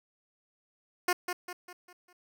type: tone with echo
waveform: 10% pulse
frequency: 357.7 Hz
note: F4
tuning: 41 cents sharp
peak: -16 dBFS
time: 1.08-1.13 s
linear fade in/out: 5 ms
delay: 200 ms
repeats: 5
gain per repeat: -7 dB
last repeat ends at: 2.13 s
effects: none

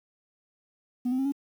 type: tone with pitch steps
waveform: sine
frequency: 246.9 / 257.4 / 268.3 / 279.7 Hz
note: B3 / C4 / C4 / C#4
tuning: 0 / -28 / +44 / +16 cents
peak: -22 dBFS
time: 1.05-1.322 s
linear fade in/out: 10 ms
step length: 68 ms
effects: tanh soft clip ceiling -23 dBFS + 9-bit

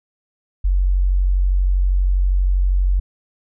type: tone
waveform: sine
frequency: 46.25 Hz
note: F#1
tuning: in tune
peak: -13 dBFS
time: 0.64-3 s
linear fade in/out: 10 ms
effects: none

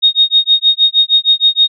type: tone with tremolo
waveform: sine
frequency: 3722 Hz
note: A#7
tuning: 3 cents flat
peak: -4 dBFS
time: 0.02-1.68 s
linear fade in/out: 20 ms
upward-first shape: sine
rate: 6.4 Hz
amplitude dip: 100%
effects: none

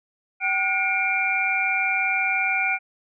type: tone cluster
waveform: sine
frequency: 768 / 1448 / 2171 / 2365 Hz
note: G5 / F#6 / C#7 / D7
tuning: -36 / -38 / -37 / +12 cents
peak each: -28 / -27 / -29 / -22 dBFS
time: 0.4-2.79 s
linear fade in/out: 50 ms
effects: none

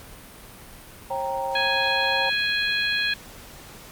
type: chord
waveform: sine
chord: G diminished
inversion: second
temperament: equal with one note detuned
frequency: 540.1 / 784 / 932.3 Hz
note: Db5 / G5 / Bb5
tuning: -45 / 0 / 0 cents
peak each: -29 dBFS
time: 1.1-2.3 s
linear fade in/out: 10 ms
type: harmonic tone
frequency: 830.6 Hz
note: G#5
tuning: in tune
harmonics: 2 / 3 / 4 / 5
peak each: -25 / -27 / -28 / -29 dBFS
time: 1.55-3.14 s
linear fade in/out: 5 ms
effects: pink hiss -44 dBFS RMS until 3.91 s + Opus 48 kbps

